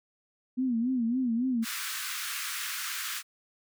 sine tone with vibrato, 243.6 Hz, B3, 24 cents flat, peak -25 dBFS, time 0.57-1.65 s, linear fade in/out 20 ms, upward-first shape sine, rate 3.6 Hz, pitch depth 130 cents each way
pink high-pass noise, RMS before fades -35 dBFS, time 1.62-3.23 s, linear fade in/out 50 ms, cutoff 1200 Hz, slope 48 dB/octave
effects none

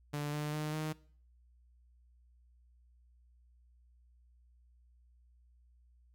sawtooth tone with pitch steps, 146.83 / 149.57 / 152.36 / 155.2 Hz, D3 / D3 / D#3 / D#3, 0 / +32 / -36 / -4 cents, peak -31 dBFS, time 0.13-0.93 s, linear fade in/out 10 ms, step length 200 ms, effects noise-tail reverb RT60 0.5 s tail -21 dB re dry + added 60 Hz sine -62 dBFS peak until 6.14 s

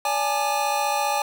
square tone cluster, 576 / 825 / 880 / 1196 Hz, D5 / G#5 / A5 / D6, -34 / -12 / 0 / +31 cents, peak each -30 / -24 / -30 / -31 dBFS, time 0.05-1.22 s, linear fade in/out 2 ms, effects none

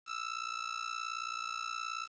sawtooth tone with amplitude modulation, 1320 Hz, E6, 2 cents sharp, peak -29 dBFS, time 0.06-2.08 s, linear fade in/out 50 ms, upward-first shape sine, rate 58.8 Hz, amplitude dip 90%, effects resampled to 16000 Hz + 10-bit

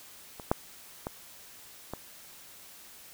clicks, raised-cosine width 1 ms, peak -27 / -9 / -19 / -21 dBFS, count 4, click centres 0.398 / 0.515 / 1.069 / 1.936 s, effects white hiss -51 dBFS RMS until 3.13 s

